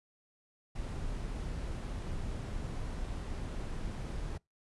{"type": "noise", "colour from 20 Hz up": "brown", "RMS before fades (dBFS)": -38, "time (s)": [0.75, 4.38], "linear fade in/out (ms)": 10, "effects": ["noise-tail reverb RT60 0.2 s tail -25 dB re dry", "resampled to 24000 Hz"]}